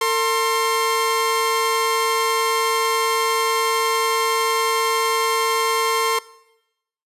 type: tone pair together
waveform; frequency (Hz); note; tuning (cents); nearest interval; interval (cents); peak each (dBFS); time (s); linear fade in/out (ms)
sawtooth; 452.3 / 1059; A4 / C6; +48 / +21; octave + minor third; 1473; -17 / -16; 0.01-6.19; 5
effects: noise-tail reverb RT60 0.9 s tail -20 dB re dry + resampled to 32000 Hz